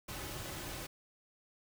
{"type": "noise with comb filter", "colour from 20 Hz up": "pink", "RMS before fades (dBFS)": -43, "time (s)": [0.08, 0.87], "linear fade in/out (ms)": 10, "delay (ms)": 4.3, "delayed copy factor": -0.5, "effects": []}